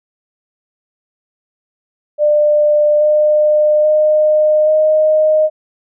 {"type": "tone with pitch steps", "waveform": "sine", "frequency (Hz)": [597, 604.3, 611.7, 619.1], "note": ["D5", "D5", "D#5", "D#5"], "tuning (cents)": [28, 49, -30, -9], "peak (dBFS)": -8, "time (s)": [2.18, 5.5], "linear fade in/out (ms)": 50, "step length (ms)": 830, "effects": []}